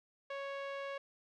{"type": "tone with low-pass filter", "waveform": "sawtooth", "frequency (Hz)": 554.4, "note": "C#5", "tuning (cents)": 0, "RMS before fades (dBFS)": -42, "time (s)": [0.3, 0.98], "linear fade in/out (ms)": 5, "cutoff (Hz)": 2700, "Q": 1.1, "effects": []}